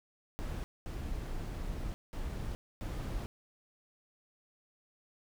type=noise bursts at uneven times; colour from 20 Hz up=brown; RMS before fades=-38 dBFS; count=4; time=0.39-0.64 / 0.86-1.94 / 2.13-2.55 / 2.81-3.26 s; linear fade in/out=0 ms; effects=none